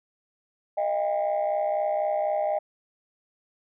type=tone cluster; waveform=sine; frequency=616 / 680 / 801 Hz; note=D#5 / F5 / G5; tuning=-17 / -46 / +37 cents; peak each=-24 / -30 / -27 dBFS; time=0.77-2.59 s; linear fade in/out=10 ms; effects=tanh soft clip ceiling -18 dBFS